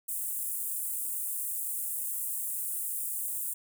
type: high-pass noise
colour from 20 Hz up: pink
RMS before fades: -34 dBFS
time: 0.08-3.54 s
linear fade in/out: 10 ms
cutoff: 8400 Hz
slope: 48 dB/octave
effects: none